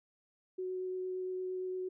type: tone with vibrato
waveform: sine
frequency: 370 Hz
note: F#4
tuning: in tune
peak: -35 dBFS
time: 0.58-1.89 s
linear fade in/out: 10 ms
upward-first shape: triangle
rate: 8.7 Hz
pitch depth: 9 cents each way
effects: none